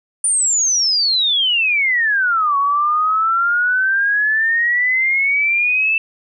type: exponential two-way sweep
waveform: sine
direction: down then up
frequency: 9400 to 1108.7 to 2659 Hz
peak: -13 dBFS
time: 0.24-5.98 s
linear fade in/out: 2 ms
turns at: 2.57 s
effects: none